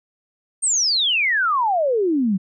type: exponential sweep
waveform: sine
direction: down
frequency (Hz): 8870 to 180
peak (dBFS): -16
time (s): 0.62-2.38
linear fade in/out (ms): 20
effects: none